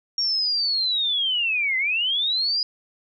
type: linear two-way sweep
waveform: sine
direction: down then up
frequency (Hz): 5588 to 2017 to 4966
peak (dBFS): -20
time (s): 0.18-2.63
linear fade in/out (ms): 2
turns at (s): 1.77
effects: none